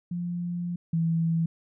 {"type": "tone pair in turn", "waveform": "sine", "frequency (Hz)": [174.61, 164.84], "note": ["F3", "E3"], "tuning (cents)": [0, 0], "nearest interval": "minor second", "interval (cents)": 100, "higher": "first", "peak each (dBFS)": [-28, -22], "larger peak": "second", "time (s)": [[0.11, 0.76], [0.93, 1.46]], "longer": "first", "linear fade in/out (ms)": 5, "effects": []}